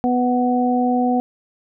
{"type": "harmonic tone", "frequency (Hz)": 247.6, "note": "B3", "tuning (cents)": 5, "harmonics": [1, 2, 3], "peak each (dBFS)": [-17, -24, -20], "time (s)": [0.04, 1.2], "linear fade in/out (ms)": 0, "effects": []}